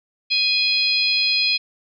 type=harmonic tone; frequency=830.6 Hz; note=G#5; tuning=in tune; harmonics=3 / 4 / 5 / 6; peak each=-21 / -25 / -20 / -24 dBFS; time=0.3-1.58 s; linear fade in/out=20 ms; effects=none